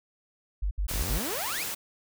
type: tone bursts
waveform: sine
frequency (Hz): 49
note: G1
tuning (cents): 0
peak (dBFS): -25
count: 4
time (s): 0.62-1.185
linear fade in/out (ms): 10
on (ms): 91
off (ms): 67
type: noise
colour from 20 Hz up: white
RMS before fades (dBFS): -34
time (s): 0.88-1.75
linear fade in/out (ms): 10
type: exponential sweep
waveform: sawtooth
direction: up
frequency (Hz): 35.61 to 2718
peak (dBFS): -29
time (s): 0.9-1.64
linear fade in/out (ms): 10
effects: none